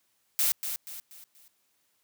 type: noise with echo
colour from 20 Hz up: blue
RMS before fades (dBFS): -25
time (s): 0.39-0.52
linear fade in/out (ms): 0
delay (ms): 240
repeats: 4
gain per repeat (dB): -8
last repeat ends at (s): 1.48
effects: white hiss -72 dBFS RMS until 2.03 s + high-pass 80 Hz 12 dB/octave